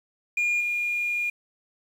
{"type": "tone with level steps", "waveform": "sine", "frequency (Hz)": 2422, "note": "D#7", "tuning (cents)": -47, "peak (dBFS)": [-19, -23], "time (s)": [0.37, 1.3], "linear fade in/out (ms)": 5, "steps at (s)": 0.6, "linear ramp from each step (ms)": 10, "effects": ["tanh soft clip ceiling -20 dBFS", "8-bit"]}